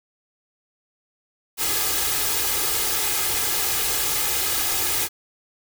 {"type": "noise with comb filter", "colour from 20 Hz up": "white", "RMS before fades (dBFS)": -23, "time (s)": [1.57, 5.09], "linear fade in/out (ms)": 50, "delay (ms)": 2.4, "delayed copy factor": 0.7, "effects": []}